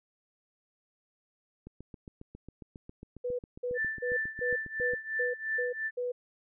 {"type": "click train", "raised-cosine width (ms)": 3, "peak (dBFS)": -32, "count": 25, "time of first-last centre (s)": [1.67, 4.935], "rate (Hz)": 7.35}
{"type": "tone bursts", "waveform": "sine", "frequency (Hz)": 492.5, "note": "B4", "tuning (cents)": -5, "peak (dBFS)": -30, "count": 8, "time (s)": [3.24, 6.12], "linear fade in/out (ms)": 10, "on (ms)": 150, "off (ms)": 240}
{"type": "tone with tremolo", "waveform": "sine", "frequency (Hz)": 1767, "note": "A6", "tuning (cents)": 7, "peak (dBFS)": -27, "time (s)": [3.74, 5.91], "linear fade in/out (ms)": 50, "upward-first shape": "triangle", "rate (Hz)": 2.9, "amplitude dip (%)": 90}
{"effects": []}